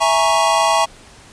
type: chord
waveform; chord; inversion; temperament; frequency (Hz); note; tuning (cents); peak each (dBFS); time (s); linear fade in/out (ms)
square; A# half-diminished seventh; second; equal; 659.3 / 830.6 / 932.3 / 1108.7; E5 / G#5 / A#5 / C#6; 0 / 0 / 0 / 0; -19; 0-0.86; 20
effects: pink hiss -43 dBFS RMS until 1.32 s + resampled to 22050 Hz